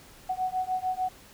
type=beating tone pair; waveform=sine; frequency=740 / 746.7 Hz; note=F#5 / F#5; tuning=0 / +16 cents; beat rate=6.7 Hz; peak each=-30 dBFS; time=0.29-1.09 s; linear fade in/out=10 ms; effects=pink hiss -52 dBFS RMS until 1.33 s